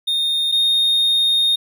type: tone pair in turn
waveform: triangle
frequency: 3673 / 3691 Hz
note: A#7 / A#7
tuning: -26 / -18 cents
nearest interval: unison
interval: 8 cents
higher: second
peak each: -15 / -12 dBFS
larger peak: second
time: 0.07-0.52 / 0.52-1.56 s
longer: second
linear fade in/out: 10 ms
effects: none